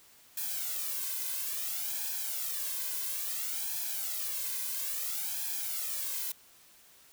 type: noise with flanger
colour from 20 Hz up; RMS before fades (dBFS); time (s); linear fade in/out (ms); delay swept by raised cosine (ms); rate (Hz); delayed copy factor
blue; -35; 0.37-6.32; 5; 1.2 to 1.98; 0.59; +0.85
effects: white hiss -59 dBFS RMS until 7.12 s